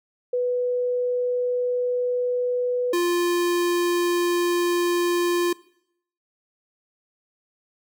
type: tone pair in turn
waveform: sine / square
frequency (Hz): 493.9 / 349.2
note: B4 / F4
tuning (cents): 0 / 0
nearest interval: tritone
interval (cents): 600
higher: first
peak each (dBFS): -20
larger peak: neither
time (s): 0.33-2.93 / 2.93-5.53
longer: neither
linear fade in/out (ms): 5
effects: noise-tail reverb RT60 0.7 s tail -21 dB re dry